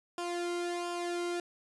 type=tone with flanger; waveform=sawtooth; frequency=348.8 Hz; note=F4; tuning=2 cents flat; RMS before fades=-35 dBFS; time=0.18-1.4 s; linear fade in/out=2 ms; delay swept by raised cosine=0.49 to 1.16 ms; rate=1.4 Hz; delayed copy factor=-0.7; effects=resampled to 24000 Hz